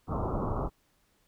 pink low-pass noise, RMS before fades -31 dBFS, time 0.07-0.7 s, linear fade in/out 50 ms, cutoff 1300 Hz, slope 96 dB/octave, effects pink hiss -70 dBFS RMS until 1.27 s

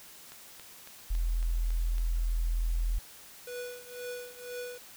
click train, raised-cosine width 0.2 ms, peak -30 dBFS, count 7, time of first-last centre 0.32-1.982 s, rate 3.61 Hz
sine tone, 41.63 Hz, E1, 18 cents sharp, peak -26 dBFS, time 1.1-2.99 s, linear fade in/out 10 ms
square tone with tremolo, 491.2 Hz, B4, 9 cents flat, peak -36 dBFS, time 3.47-4.78 s, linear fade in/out 5 ms, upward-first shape triangle, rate 2 Hz, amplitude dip 90%
effects white hiss -51 dBFS RMS until 4.96 s

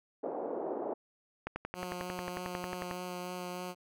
pink band-pass noise, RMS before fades -37 dBFS, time 0.23-0.94 s, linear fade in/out 10 ms, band 340 to 730 Hz, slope 24 dB/octave
click train, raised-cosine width 0.5 ms, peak -21 dBFS, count 17, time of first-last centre 1.47-2.911 s, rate 11.1 Hz
10% pulse tone with vibrato, 180 Hz, F#3, 47 cents flat, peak -30 dBFS, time 1.74-3.75 s, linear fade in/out 50 ms, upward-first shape sine, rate 3.3 Hz, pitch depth 11 cents each way
effects none

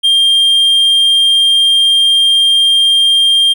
triangle tone, 3198 Hz, G7, 34 cents sharp, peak -5 dBFS, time 0.03-3.54 s, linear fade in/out 20 ms, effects none

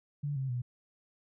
sine tone with pitch steps, 144.7 / 133.46 / 123.09 Hz, D3 / C3 / B2, -25 / +35 / -5 cents, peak -31 dBFS, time 0.23-0.62 s, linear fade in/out 10 ms, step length 130 ms, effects none

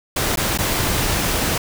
pink noise with dropouts, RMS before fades -20 dBFS, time 0.16-1.58 s, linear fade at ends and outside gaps 5 ms, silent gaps 0.359-0.372 / 0.576-0.586 s, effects none

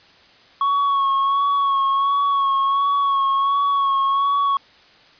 triangle tone with vibrato, 1108.7 Hz, C#6, in tune, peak -14 dBFS, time 0.61-4.57 s, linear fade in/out 2 ms, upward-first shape sine, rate 1.4 Hz, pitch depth 29 cents each way, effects white hiss -50 dBFS RMS until 5.19 s + resampled to 11025 Hz

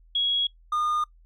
sine / triangle tone pair in turn, 3322 / 1218.7 Hz, G#7 / D#6, 0 / -36 cents, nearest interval octave + perfect fourth, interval 1736 cents, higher first, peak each -21 dBFS, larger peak neither, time 0.15-0.47 / 0.72-1.04 s, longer neither, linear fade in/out 5 ms, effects noise-tail reverb RT60 0.1 s tail -20 dB re dry + added 41 Hz sine -52 dBFS peak until 1.25 s

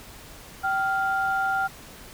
sine tone pair together, 774 / 1398.4 Hz, G5 / F6, -22 / +2 cents, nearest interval minor seventh, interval 1024 cents, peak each -24 / -24 dBFS, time 0.63-1.68 s, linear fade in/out 20 ms, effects tanh soft clip ceiling -15 dBFS + pink hiss -45 dBFS RMS until 2.13 s

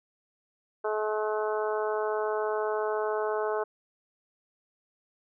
harmonic tone, 214.1 Hz, A3, 47 cents flat, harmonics 2 / 3 / 4 / 5 / 6 / 7, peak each -29 / -33 / -35 / -37 / -39 / -40 dBFS, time 0.84-3.64 s, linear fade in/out 10 ms, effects none

